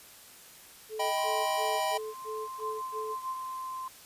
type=tone bursts; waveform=sine; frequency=434.8 Hz; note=A4; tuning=21 cents flat; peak=-35 dBFS; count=7; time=0.89-3.158 s; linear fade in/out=50 ms; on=240 ms; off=98 ms
type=chord; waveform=square; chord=Eb augmented; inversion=none; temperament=equal with one note detuned; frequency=629.8 / 784 / 987.8 Hz; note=Eb5 / G5 / B5; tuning=+21 / 0 / 0 cents; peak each=-33 dBFS; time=0.99-1.98 s; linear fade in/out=10 ms
type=tone with tremolo; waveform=sine; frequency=1046.5 Hz; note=C6; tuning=in tune; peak=-37 dBFS; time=1.17-3.35 s; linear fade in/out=5 ms; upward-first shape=sine; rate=0.99 Hz; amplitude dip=75%
type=tone; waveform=sine; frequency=1040 Hz; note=C6; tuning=11 cents flat; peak=-35 dBFS; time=2.6-3.88 s; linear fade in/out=2 ms
effects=white hiss -52 dBFS RMS until 4.05 s + resampled to 32000 Hz